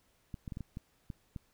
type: clicks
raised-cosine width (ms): 5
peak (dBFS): -28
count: 8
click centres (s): 0.342 / 0.478 / 0.522 / 0.571 / 0.607 / 0.771 / 1.102 / 1.362
effects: pink hiss -71 dBFS RMS until 1.53 s